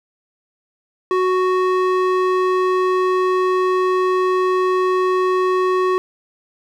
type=tone with band-pass filter; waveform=square; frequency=370 Hz; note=F#4; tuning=in tune; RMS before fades=-17 dBFS; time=1.11-5.98 s; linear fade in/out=0 ms; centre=780 Hz; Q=1.6; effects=none